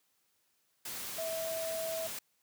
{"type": "tone in noise", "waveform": "sine", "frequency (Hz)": 651, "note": "E5", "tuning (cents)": -22, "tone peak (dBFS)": -35, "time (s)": [1.18, 2.07], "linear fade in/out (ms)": 5, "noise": "white", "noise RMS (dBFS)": -41, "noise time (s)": [0.85, 2.19], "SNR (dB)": 3, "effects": ["white hiss -75 dBFS RMS until 2.42 s", "high-pass 80 Hz 12 dB/octave"]}